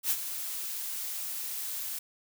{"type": "noise with ADSR envelope", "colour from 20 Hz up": "blue", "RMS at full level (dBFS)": -26, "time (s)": [0.03, 1.99], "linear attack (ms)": 77, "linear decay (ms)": 47, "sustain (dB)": -10, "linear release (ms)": 7, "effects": []}